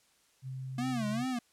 sine tone with pitch glide, 131.1 to 132.47 Hz, C3 to C3, +4 to +22 cents, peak -37 dBFS, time 0.42-1.26 s, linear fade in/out 50 ms, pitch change +18 cents, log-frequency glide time 0.82-1.03 s
square tone with vibrato, 233.1 Hz, A#3, in tune, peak -32 dBFS, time 0.78-1.39 s, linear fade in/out 5 ms, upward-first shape sine, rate 2.5 Hz, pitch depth 190 cents each way
effects white hiss -68 dBFS RMS until 1.52 s + low-pass 10000 Hz 12 dB/octave

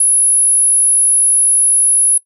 sine tone, 10548 Hz, E9, in tune, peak -7 dBFS, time 0-2.18 s, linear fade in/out 5 ms, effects noise-tail reverb RT60 0.1 s tail -20 dB re dry

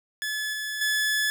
sawtooth tone with level steps, 1718 Hz, A6, 42 cents flat, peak -24 / -26 / -19 dBFS, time 0.22-1.3 s, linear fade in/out 0 ms, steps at 0.53 / 0.81 s, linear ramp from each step 5 ms, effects none

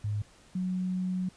sine tone pair in turn, 104.3 / 184.03 Hz, G#2 / F#3, +8 / -9 cents, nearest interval minor seventh, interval 983 cents, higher second, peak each -28 dBFS, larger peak neither, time 0.04-0.22 / 0.55-1.29 s, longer second, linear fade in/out 5 ms, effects pink hiss -58 dBFS RMS until 1.36 s + resampled to 22050 Hz

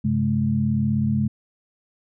sine tone cluster, 97.7 / 134.3 / 212.7 Hz, G2 / C3 / G#3, -5 / +46 / +42 cents, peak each -26 / -23 / -21 dBFS, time 0.04-1.28 s, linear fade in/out 10 ms, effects none

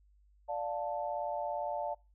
sine chord, D minor, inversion none, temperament just, 587.3 / 704.8 / 881 Hz, D5 / F5 / A5, 0 / +16 / +2 cents, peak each -37 / -38 / -38 dBFS, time 0.48-1.95 s, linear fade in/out 20 ms, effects noise-tail reverb RT60 0.3 s tail -26 dB re dry + added 50 Hz sine -62 dBFS peak until 2.14 s

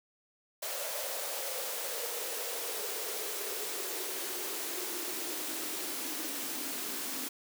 white noise with high-pass filter sweep, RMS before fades -37 dBFS, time 0.62-7.29 s, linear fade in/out 10 ms, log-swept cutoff 580 to 260 Hz, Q 5.7, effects none

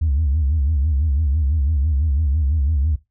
sine tone with vibrato, 73.42 Hz, D2, in tune, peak -14 dBFS, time 0.01-2.96 s, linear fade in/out 10 ms, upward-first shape sine, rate 6 Hz, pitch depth 170 cents each way, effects noise-tail reverb RT60 0.2 s tail -19 dB re dry + tanh soft clip ceiling -12 dBFS

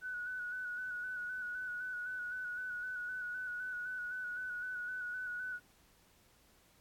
sine tone with vibrato, 1480 Hz, F#6, in tune, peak -38 dBFS, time 0.01-5.6 s, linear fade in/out 50 ms, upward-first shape square, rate 3.9 Hz, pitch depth 26 cents each way, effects pink hiss -67 dBFS RMS until 6.8 s + AAC 64 kbps

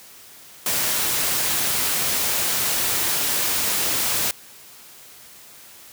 white noise, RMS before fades -22 dBFS, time 0.66-4.31 s, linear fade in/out 2 ms, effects white hiss -45 dBFS RMS until 5.92 s + high-pass 60 Hz 12 dB/octave

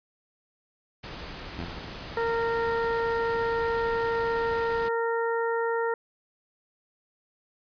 pink noise, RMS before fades -39 dBFS, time 1.03-4.89 s, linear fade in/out 10 ms
15% pulse tone with exponential decay, 85.9 Hz, F2, 28 cents flat, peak -25 dBFS, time 1.59-2.1 s, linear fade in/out 0 ms, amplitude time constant 110 ms
harmonic tone, 461.4 Hz, A#4, 18 cents flat, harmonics 1 / 2 / 3 / 4, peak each -26 / -31 / -34 / -36 dBFS, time 2.17-5.94 s, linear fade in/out 2 ms
effects resampled to 11025 Hz

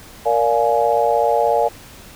sine chord, Bb dominant seventh, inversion none, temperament just, 466.2 / 582.7 / 699.2 / 839.1 Hz, Bb4 / D5 / F5 / Ab5, 0 / -14 / +2 / +18 cents, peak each -19 dBFS, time 0.25-1.69 s, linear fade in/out 20 ms, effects pink hiss -41 dBFS RMS until 2.15 s

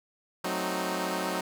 10% pulse chord, F# diminished seventh, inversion none, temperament equal, 185 / 220 / 261.6 / 311.1 Hz, F#3 / A3 / C4 / Eb4, 0 / 0 / 0 / 0 cents, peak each -24 / -30 / -28 / -26 dBFS, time 0.44-1.41 s, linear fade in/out 5 ms, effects none

